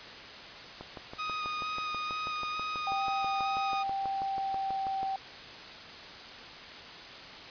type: click train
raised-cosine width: 1 ms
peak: -27 dBFS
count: 27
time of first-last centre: 0.81-5.031 s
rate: 6.16 Hz
type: tone with vibrato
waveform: sawtooth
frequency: 1244.5 Hz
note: D#6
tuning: in tune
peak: -29 dBFS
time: 1.18-3.84 s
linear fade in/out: 20 ms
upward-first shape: square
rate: 2.2 Hz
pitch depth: 11 cents each way
type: tone with pitch glide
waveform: sine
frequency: 784 to 774.1 Hz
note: G5 to G5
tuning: 0 to -22 cents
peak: -30 dBFS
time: 2.87-5.16 s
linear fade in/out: 2 ms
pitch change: -22 cents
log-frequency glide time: 3.84-5.04 s
effects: white hiss -45 dBFS RMS until 7.5 s + resampled to 11025 Hz